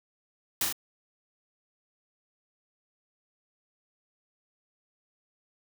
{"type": "noise with echo", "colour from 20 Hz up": "white", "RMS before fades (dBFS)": -27, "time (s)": [0.61, 0.65], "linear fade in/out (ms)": 2, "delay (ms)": 38, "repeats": 2, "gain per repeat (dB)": -3, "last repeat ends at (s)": 0.726, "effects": []}